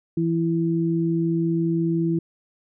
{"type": "tone pair together", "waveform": "sine", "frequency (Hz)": [166.17, 331.8], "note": ["E3", "E4"], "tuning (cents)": [14, 11], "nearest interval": "octave", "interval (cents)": 1197, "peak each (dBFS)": -22, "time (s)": [0.17, 2.19], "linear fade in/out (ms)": 5, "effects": []}